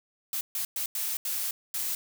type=noise bursts at uneven times; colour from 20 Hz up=blue; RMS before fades=-31 dBFS; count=6; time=0.33-0.41 / 0.55-0.65 / 0.76-0.86 / 0.95-1.17 / 1.25-1.51 / 1.74-1.95 s; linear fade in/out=2 ms; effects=none